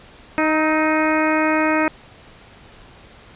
harmonic tone with a mistuned harmonic, 311.1 Hz, D#4, in tune, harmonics 1 / 2 / 3 / 4 / 5 / 6 / 7 / 8, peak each -19 / -22 / -24 / -25 / -26 / -27 / -27 / -28 dBFS, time 0.38-1.88 s, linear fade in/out 0 ms, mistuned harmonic 4, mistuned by +34 cents, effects pink hiss -45 dBFS RMS until 3.35 s + resampled to 8000 Hz

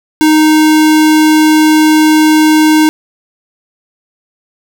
square tone, 310 Hz, D#4, 6 cents flat, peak -5 dBFS, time 0.21-2.89 s, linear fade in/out 0 ms, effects none

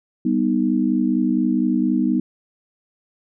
sine chord, G augmented, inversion none, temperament equal, 196 / 246.9 / 311.1 Hz, G3 / B3 / D#4, 0 / 0 / 0 cents, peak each -22 / -19 / -21 dBFS, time 0.25-2.2 s, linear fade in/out 5 ms, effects none

